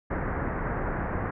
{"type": "low-pass noise", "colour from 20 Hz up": "pink", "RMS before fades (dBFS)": -30, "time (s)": [0.1, 1.31], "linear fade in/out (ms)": 10, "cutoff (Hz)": 1900, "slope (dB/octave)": 48, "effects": []}